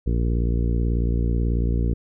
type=harmonic tone; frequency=58.27 Hz; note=A#1; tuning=in tune; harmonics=1 / 2 / 3 / 4 / 5 / 6 / 7 / 8; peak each=-20 / -26 / -30 / -32 / -34 / -36 / -37 / -38 dBFS; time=0.06-1.94 s; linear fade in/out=10 ms; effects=none